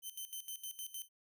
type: tone with tremolo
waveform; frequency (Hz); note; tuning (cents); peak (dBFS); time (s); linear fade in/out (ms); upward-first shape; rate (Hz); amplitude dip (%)
5% pulse; 3077; G7; -33; -33; 0.02-1.09; 50; square; 6.5; 80
effects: none